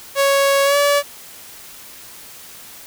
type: tone with pitch glide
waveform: sawtooth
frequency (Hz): 554.4 to 573.6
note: C#5 to D5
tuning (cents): 0 to -41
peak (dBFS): -9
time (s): 0.15-1.03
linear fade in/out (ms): 50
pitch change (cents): +59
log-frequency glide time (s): 0.64-0.77
effects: white hiss -39 dBFS RMS until 2.86 s